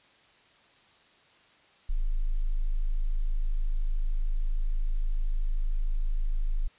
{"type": "tone", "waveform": "sine", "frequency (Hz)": 26.55, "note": "G#0", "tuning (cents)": 39, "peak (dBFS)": -23, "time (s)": [1.89, 6.68], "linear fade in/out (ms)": 10, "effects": ["white hiss -60 dBFS RMS until 6.78 s", "resampled to 8000 Hz"]}